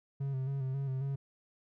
triangle tone with vibrato, 134.7 Hz, C#3, 49 cents flat, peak -30 dBFS, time 0.2-1.16 s, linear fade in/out 10 ms, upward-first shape square, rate 3.7 Hz, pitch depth 41 cents each way, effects none

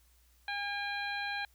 harmonic tone with a mistuned harmonic, 810 Hz, G#5, 43 cents flat, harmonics 1 / 2 / 3 / 4 / 5, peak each -39 / -37 / -41 / -47 / -44 dBFS, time 0.48-1.45 s, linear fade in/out 2 ms, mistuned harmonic 3, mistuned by -18 cents, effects added 60 Hz sine -64 dBFS peak until 1.54 s + white hiss -69 dBFS RMS until 1.54 s

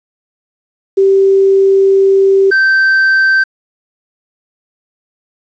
sine / triangle tone pair in turn, 389 / 1556 Hz, G4 / G6, -13 / -13 cents, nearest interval 2 octaves, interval 2400 cents, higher second, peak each -5 dBFS, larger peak neither, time 0.97-2.51 / 2.51-3.44 s, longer first, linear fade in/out 10 ms, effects resampled to 16000 Hz + 7-bit

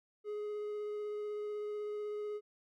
triangle tone with vibrato, 418.8 Hz, G#4, 15 cents sharp, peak -35 dBFS, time 0.24-2.41 s, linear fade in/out 50 ms, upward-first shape triangle, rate 16 Hz, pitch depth 11 cents each way, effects none

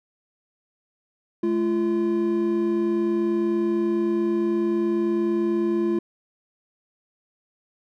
triangle tone pair together, 213.9 / 343 Hz, A3 / F4, -49 / -31 cents, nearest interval minor sixth, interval 818 cents, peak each -24 / -19 dBFS, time 1.43-5.99 s, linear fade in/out 5 ms, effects none

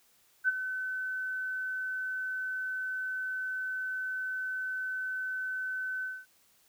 sine tone with ADSR envelope, 1518 Hz, F#6, 44 cents sharp, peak -21 dBFS, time 0.44-6.26 s, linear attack 43 ms, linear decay 25 ms, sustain -11 dB, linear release 230 ms, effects white hiss -66 dBFS RMS until 6.68 s

